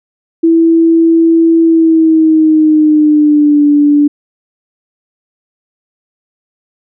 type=tone with pitch glide; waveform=sine; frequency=329.6 to 291.9 Hz; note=E4 to D4; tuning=0 to -10 cents; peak=-4 dBFS; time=0.43-4.08 s; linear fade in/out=10 ms; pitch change=-210 cents; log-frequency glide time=1.62-3.65 s; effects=none